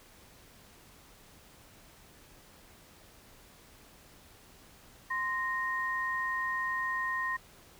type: tone pair together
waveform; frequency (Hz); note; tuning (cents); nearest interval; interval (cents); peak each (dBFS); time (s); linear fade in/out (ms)
sine; 1042 / 1859.2; C6 / A#6; -7 / -5; minor seventh; 1002; -34 / -32; 5.1-7.37; 10
effects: pink hiss -57 dBFS RMS until 7.79 s